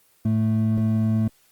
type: tone pair together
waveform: triangle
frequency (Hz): 110 / 220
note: A2 / A3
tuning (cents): 0 / 0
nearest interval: octave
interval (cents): 1200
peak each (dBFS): -19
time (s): 0.25-1.28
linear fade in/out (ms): 5
effects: white hiss -60 dBFS RMS until 1.51 s + Opus 24 kbps